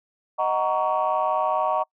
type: chord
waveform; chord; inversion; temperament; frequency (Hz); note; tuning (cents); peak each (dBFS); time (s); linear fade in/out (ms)
sine; D# minor seventh; none; just; 622.3 / 746.7 / 933.4 / 1120.1; D#5 / F#5 / A#5 / C#6; 0 / +16 / +2 / +18; -25; 0.38-1.84; 20
effects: noise-tail reverb RT60 0.1 s tail -26 dB re dry + tanh soft clip ceiling -12 dBFS